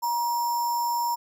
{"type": "tone with sample-and-hold", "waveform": "sine", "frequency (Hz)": 950, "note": "A#5", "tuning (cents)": 33, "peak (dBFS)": -23, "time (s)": [0.02, 1.16], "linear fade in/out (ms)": 20, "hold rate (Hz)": 6300, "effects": []}